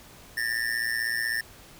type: tone with amplitude modulation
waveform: square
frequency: 1797 Hz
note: A6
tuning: 36 cents sharp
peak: -23 dBFS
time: 0.37-1.41 s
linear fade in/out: 5 ms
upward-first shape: sine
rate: 116 Hz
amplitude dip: 85%
effects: pink hiss -50 dBFS RMS until 1.79 s